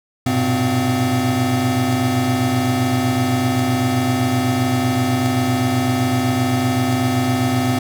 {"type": "tone cluster", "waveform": "square", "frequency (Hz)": [100.4, 117.6, 125.4, 255.6, 696], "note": ["G2", "A#2", "B2", "C4", "F5"], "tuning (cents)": [42, 16, 27, -40, -6], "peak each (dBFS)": [-27, -25, -23, -19, -28], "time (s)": [0.26, 7.79], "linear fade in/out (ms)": 5, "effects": []}